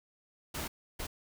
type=noise bursts at uneven times; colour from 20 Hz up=pink; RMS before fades=-38 dBFS; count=2; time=0.54-0.68 / 0.99-1.07 s; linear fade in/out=10 ms; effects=none